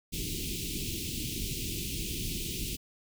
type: band-stop noise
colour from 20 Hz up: pink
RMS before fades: -35 dBFS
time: 0.12-2.77 s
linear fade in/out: 20 ms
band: 390 to 2500 Hz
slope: 48 dB/octave
effects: none